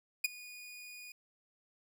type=tone with ADSR envelope; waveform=sawtooth; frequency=2459 Hz; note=D#7; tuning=21 cents flat; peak=-22 dBFS; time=0.24-1.12 s; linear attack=7 ms; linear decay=19 ms; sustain=-22 dB; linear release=3 ms; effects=none